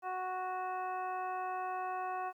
harmonic tone, 369.7 Hz, F#4, 1 cent flat, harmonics 1 / 2 / 3 / 4 / 5 / 7, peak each -46 / -37 / -41 / -48 / -53 / -53 dBFS, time 0.02-2.33 s, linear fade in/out 50 ms, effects 12-bit

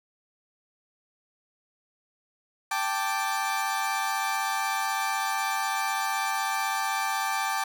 30% pulse chord, G suspended second, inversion none, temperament equal, 784 / 880 / 1174.7 Hz, G5 / A5 / D6, 0 / 0 / 0 cents, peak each -28 dBFS, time 2.71-7.64 s, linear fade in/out 5 ms, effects none

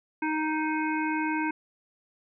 harmonic tone with a mistuned harmonic, 311.1 Hz, D#4, in tune, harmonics 1 / 3 / 5 / 7 / 8, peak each -28 / -31 / -34 / -37 / -39 dBFS, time 0.22-1.51 s, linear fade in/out 5 ms, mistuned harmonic 8, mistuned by +16 cents, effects none

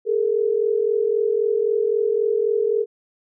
sine tone pair together, 415.3 / 459.1 Hz, G#4 / A#4, 0 / -26 cents, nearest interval major second, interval 174 cents, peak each -20 dBFS, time 0.05-2.86 s, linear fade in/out 50 ms, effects none

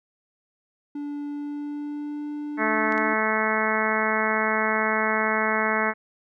triangle tone with pitch glide, 290 to 295.4 Hz, D4 to D4, -22 to +10 cents, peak -27 dBFS, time 0.95-3.14 s, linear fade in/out 5 ms, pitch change +32 cents, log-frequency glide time 1.28-2.27 s
harmonic tone, 217.8 Hz, A3, 17 cents flat, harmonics 1 / 2 / 3 / 4 / 5 / 6 / 7 / 8 / 9 / 10, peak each -30 / -30 / -30 / -30 / -30 / -30 / -30 / -30 / -30 / -30 dBFS, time 2.57-5.94 s, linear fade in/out 50 ms
clicks, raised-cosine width 0.2 ms, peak -24 dBFS, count 2, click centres 2.923 / 2.979 s
effects none

